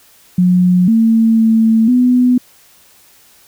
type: tone with pitch steps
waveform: sine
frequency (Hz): 180.3 / 225.1 / 223.6 / 249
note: F#3 / A3 / A3 / B3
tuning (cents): -45 / +40 / +28 / +14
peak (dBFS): -7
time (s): 0.38-2.38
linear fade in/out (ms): 5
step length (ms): 500
effects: white hiss -47 dBFS RMS until 3.47 s

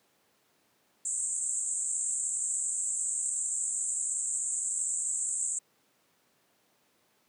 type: band-pass noise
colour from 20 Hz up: white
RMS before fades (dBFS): -32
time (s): 1.05-5.59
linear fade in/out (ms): 5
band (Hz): 7300 to 8400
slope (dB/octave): 96
effects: pink hiss -69 dBFS RMS until 7.28 s + high-pass 200 Hz 12 dB/octave

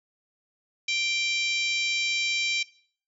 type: harmonic tone with a mistuned harmonic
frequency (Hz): 785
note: G5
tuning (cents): +2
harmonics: 3 / 4 / 5 / 6 / 7 / 8 / 9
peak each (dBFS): -27 / -33 / -32 / -38 / -37 / -40 / -40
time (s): 0.88-2.63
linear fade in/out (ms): 5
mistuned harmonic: 9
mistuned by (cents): +22
effects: noise-tail reverb RT60 0.5 s tail -19 dB re dry

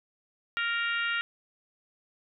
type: harmonic tone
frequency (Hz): 466.2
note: A#4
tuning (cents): 0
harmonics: 3 / 4 / 5 / 6 / 7 / 8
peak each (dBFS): -30 / -33 / -37 / -34 / -42 / -44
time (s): 0.57-1.21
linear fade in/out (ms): 0
effects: none

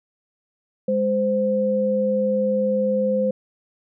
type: tone pair together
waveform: sine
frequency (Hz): 205.6 / 518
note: G#3 / C5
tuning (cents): -17 / -17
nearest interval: octave + major third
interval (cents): 1600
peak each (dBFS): -23 / -19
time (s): 0.88-3.31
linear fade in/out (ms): 5
effects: none

